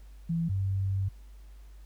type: tone pair in turn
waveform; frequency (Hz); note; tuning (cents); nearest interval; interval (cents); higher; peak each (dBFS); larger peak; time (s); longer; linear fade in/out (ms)
sine; 166.7 / 96.77; E3 / G2; +20 / -22; major sixth; 942; first; -26; neither; 0.29-0.49 / 0.49-1.09; second; 10
effects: added 50 Hz sine -46 dBFS peak until 1.85 s + pink hiss -65 dBFS RMS until 1.85 s